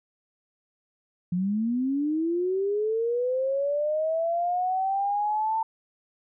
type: linear sweep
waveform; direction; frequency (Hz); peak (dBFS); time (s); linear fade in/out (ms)
sine; up; 172.2 to 899; -23; 1.32-5.63; 5
effects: none